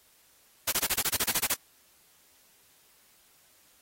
white noise bursts, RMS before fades -26 dBFS, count 12, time 0.67-1.544 s, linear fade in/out 10 ms, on 49 ms, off 26 ms, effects white hiss -62 dBFS RMS until 3.81 s + AAC 48 kbps

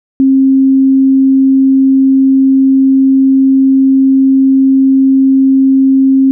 sine tone, 267.5 Hz, C4, 38 cents sharp, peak -4 dBFS, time 0.2-6.31 s, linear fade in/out 0 ms, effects none

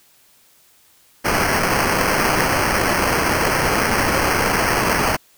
white noise with sample-and-hold, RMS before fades -18 dBFS, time 1.24-5.17 s, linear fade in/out 20 ms, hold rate 3675 Hz, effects white hiss -54 dBFS RMS until 5.37 s

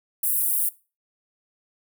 pink high-pass noise, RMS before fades -23 dBFS, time 0.23-0.69 s, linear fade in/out 5 ms, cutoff 9500 Hz, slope 48 dB/octave, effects noise-tail reverb RT60 0.3 s tail -19 dB re dry

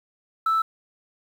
sine tone, 1318.5 Hz, E6, in tune, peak -17 dBFS, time 0.46-0.62 s, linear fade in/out 5 ms, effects tanh soft clip ceiling -16 dBFS + 8-bit

